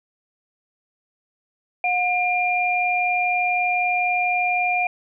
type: tone pair together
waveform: sine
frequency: 721 / 2396 Hz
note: F#5 / D7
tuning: -45 / +34 cents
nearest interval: octave + major sixth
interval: 2079 cents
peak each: -21 dBFS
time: 1.84-4.87 s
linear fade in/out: 2 ms
effects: none